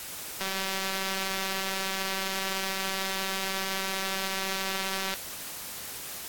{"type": "click train", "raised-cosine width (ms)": 0.2, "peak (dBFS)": -14, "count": 909, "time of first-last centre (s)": [0.41, 5.139], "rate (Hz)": 192, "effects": ["white hiss -39 dBFS RMS until 6.28 s", "AAC 64 kbps"]}